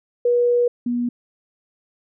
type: tone pair in turn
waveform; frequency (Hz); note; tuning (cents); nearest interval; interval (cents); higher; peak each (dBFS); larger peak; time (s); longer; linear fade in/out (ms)
sine; 483.4 / 241.7; B4 / B3; -37 / -37; octave; 1200; first; -14 / -19; first; 0.25-0.68 / 0.86-1.09; first; 5
effects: none